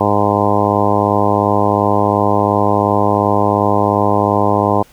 harmonic tone, 102.8 Hz, G#2, 17 cents flat, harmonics 1 / 2 / 3 / 4 / 5 / 6 / 7 / 8 / 9 / 10, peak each -20 / -20 / -20 / -20 / -20 / -20 / -20 / -20 / -20 / -20 dBFS, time 0-4.83 s, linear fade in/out 10 ms, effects pink hiss -47 dBFS RMS until 4.92 s

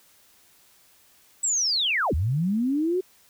sine linear two-way sweep, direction down then up, 7902 to 67.8 to 379.3 Hz, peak -21 dBFS, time 1.43-3.01 s, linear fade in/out 10 ms, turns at 2.14 s, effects white hiss -58 dBFS RMS until 3.29 s

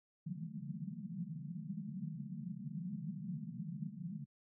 pink band-pass noise, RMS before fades -44 dBFS, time 0.26-4.26 s, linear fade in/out 10 ms, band 140 to 220 Hz, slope 96 dB/octave, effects none

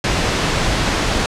pink low-pass noise, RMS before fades -18 dBFS, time 0.04-1.26 s, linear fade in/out 2 ms, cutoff 6100 Hz, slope 12 dB/octave, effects low-pass 10000 Hz 12 dB/octave

